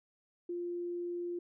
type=tone; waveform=sine; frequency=349.2 Hz; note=F4; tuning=in tune; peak=-35 dBFS; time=0.49-1.39 s; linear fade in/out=5 ms; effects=none